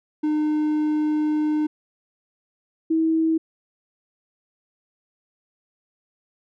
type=tone pair in turn; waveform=triangle / sine; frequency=304.1 / 322.2 Hz; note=D#4 / E4; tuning=-40 / -39 cents; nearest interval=minor second; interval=101 cents; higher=second; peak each=-17 dBFS; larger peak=neither; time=0.23-1.67 / 2.9-3.38 s; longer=first; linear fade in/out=10 ms; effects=none